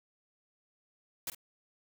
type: noise with echo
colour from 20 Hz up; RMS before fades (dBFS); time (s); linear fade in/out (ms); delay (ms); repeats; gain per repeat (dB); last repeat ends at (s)
white; -36; 1.27-1.3; 2; 48; 1; -14; 1.348
effects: none